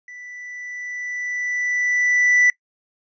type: tone with level ramp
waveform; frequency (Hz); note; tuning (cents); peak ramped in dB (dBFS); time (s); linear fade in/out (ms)
triangle; 1975.5; B6; 0; -35 to -10; 0.08-2.5; 2
effects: noise-tail reverb RT60 0.1 s tail -22 dB re dry + resampled to 16000 Hz